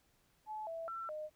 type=tone with pitch steps; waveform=sine; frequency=860 / 659 / 1344 / 613 Hz; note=A5 / E5 / E6 / D#5; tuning=-40 / -1 / +33 / -26 cents; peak=-40 dBFS; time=0.46-1.3 s; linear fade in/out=50 ms; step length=210 ms; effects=pink hiss -73 dBFS RMS until 1.35 s